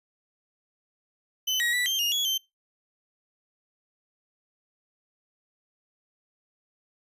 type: tone with pitch steps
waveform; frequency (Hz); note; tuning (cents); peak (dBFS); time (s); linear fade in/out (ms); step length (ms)
35% pulse; 3034 / 1901 / 1964 / 3156 / 2844 / 3361 / 3112; F#7 / A#6 / B6 / G7 / F7 / G#7 / G7; +43 / +33 / -10 / +11 / +31 / +20 / -13; -22; 1.47-2.38; 10; 130
effects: noise-tail reverb RT60 0.2 s tail -23 dB re dry + resampled to 32000 Hz